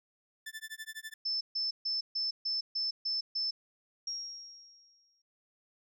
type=tone with tremolo; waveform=sawtooth; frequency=1760 Hz; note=A6; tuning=in tune; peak=-35 dBFS; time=0.46-1.14 s; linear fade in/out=5 ms; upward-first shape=sine; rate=12 Hz; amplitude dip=100%
type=tone bursts; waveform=sine; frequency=5274 Hz; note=E8; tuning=in tune; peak=-30 dBFS; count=8; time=1.25-3.51 s; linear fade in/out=10 ms; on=160 ms; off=140 ms
type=tone with exponential decay; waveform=sine; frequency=5588 Hz; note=F8; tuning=in tune; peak=-33 dBFS; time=4.07-5.22 s; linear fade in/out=5 ms; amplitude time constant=250 ms
effects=none